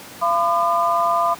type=tone cluster; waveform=sine; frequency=683 / 1011 / 1207 Hz; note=F5 / B5 / D6; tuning=-39 / +40 / +47 cents; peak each=-20 dBFS; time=0.21-1.35 s; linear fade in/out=20 ms; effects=pink hiss -38 dBFS RMS until 1.39 s + high-pass 150 Hz 12 dB/octave